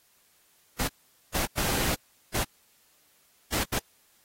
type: noise bursts at uneven times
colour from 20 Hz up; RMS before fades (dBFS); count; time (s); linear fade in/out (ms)
pink; -28; 6; 0.79-0.88 / 1.34-1.46 / 1.57-1.95 / 2.34-2.44 / 3.52-3.64 / 3.72-3.79; 10
effects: white hiss -64 dBFS RMS until 4.24 s + AAC 48 kbps